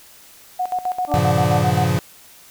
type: tone with tremolo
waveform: sine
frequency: 732 Hz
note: F#5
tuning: 19 cents flat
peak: -18 dBFS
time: 0.59-1.89 s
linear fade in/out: 10 ms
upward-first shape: square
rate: 7.6 Hz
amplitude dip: 80%
type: harmonic tone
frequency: 293.7 Hz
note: D4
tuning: in tune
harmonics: 1 / 2 / 3 / 4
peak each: -25 / -23 / -30 / -31 dBFS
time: 1.07-1.66 s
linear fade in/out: 50 ms
type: chord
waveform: square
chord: G half-diminished seventh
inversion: none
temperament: equal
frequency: 98 / 116.54 / 138.59 / 174.61 Hz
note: G2 / Bb2 / Db3 / F3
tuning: 0 / 0 / 0 / 0 cents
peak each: -23 / -23 / -22 / -23 dBFS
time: 1.14-1.99 s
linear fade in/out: 0 ms
effects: white hiss -46 dBFS RMS until 2.5 s